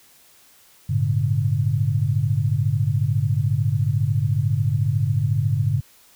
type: tone cluster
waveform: sine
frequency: 100.9 / 114.9 / 143.1 Hz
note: G#2 / A#2 / D3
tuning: -49 / -25 / -45 cents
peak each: -22 dBFS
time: 0.89-5.81 s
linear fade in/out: 10 ms
effects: white hiss -53 dBFS RMS until 6.15 s